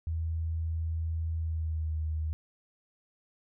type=tone with pitch glide; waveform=sine; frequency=81.3 to 78.39 Hz; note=E2 to D#2; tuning=-23 to +13 cents; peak=-29 dBFS; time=0.07-2.33 s; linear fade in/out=0 ms; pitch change=-64 cents; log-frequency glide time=1.37-1.95 s; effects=none